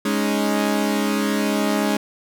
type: chord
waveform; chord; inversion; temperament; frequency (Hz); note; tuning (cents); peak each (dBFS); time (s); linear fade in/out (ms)
sawtooth; Ab suspended fourth; none; equal; 207.7 / 277.2 / 311.1; Ab3 / Db4 / Eb4; 0 / 0 / 0; -17 / -20 / -22; 0.05-1.97; 5
effects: none